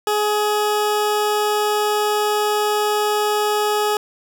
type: tone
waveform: 20% pulse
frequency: 420 Hz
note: G#4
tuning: 19 cents sharp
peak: -12 dBFS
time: 0.07-3.97 s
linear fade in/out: 2 ms
effects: none